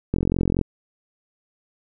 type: click train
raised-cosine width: 3 ms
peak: -8 dBFS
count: 22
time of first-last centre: 0.14-0.613 s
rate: 44.4 Hz
effects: none